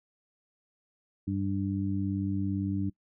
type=harmonic tone; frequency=97.8 Hz; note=G2; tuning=4 cents flat; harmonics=1 / 2 / 3; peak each=-32 / -32 / -32 dBFS; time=1.27-2.9 s; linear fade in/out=10 ms; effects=noise-tail reverb RT60 0.1 s tail -23 dB re dry